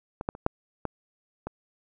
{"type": "clicks", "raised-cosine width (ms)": 1, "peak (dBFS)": [-19, -13, -27, -8, -15, -19], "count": 6, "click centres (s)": [0.211, 0.289, 0.351, 0.464, 0.853, 1.47], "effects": []}